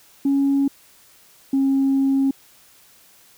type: tone pair in turn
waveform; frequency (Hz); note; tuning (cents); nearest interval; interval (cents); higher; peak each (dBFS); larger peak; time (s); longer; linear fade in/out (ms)
sine; 277.2 / 271.3; C#4 / C#4; 0 / -37; unison; 37; first; -14; neither; 0.25-0.68 / 1.53-2.31; second; 5
effects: tanh soft clip ceiling -12 dBFS + white hiss -52 dBFS RMS until 3.37 s